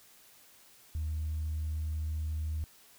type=tone; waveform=sine; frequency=77.78 Hz; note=D#2; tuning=in tune; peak=-30 dBFS; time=0.95-2.64 s; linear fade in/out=0 ms; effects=tanh soft clip ceiling -28 dBFS + white hiss -59 dBFS RMS until 2.98 s